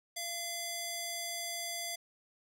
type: tone with band-pass filter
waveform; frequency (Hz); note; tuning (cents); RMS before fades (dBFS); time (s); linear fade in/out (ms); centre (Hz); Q
square; 683; F5; -39; -39; 0.16-1.96; 10; 7800; 0.78
effects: none